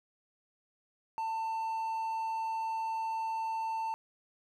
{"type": "tone", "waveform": "triangle", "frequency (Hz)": 894, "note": "A5", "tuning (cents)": 27, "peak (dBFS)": -30, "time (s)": [1.18, 3.94], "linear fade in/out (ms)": 0, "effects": []}